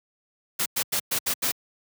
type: noise bursts at uneven times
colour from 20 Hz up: white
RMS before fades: -25 dBFS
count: 6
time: 0.59-0.66 / 0.76-0.83 / 0.92-1 / 1.11-1.19 / 1.26-1.34 / 1.42-1.52 s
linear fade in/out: 10 ms
effects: high-pass 100 Hz 12 dB/octave